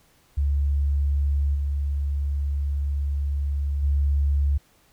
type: tone with level steps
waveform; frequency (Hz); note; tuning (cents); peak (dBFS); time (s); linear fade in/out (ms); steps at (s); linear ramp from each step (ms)
sine; 70.9; C#2; +40; -19 / -22 / -18; 0.37-4.58; 10; 1.54 / 3.82; 20
effects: pink hiss -60 dBFS RMS until 4.92 s